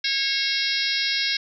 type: harmonic tone with a mistuned harmonic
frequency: 546 Hz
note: C#5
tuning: 26 cents flat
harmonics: 3 / 4 / 5 / 6 / 7 / 8 / 9 / 10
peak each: -31 / -28 / -33 / -31 / -28 / -31 / -28 / -30 dBFS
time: 0.04-1.37 s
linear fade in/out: 5 ms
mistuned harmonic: 8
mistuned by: -38 cents
effects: none